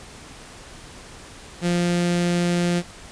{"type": "tone with notch filter", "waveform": "sawtooth", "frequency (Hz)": 174.61, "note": "F3", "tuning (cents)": 0, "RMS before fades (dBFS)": -21, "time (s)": [1.61, 2.83], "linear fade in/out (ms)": 50, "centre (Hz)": 1000, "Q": 1.5, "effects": ["pink hiss -42 dBFS RMS until 3.11 s", "resampled to 22050 Hz"]}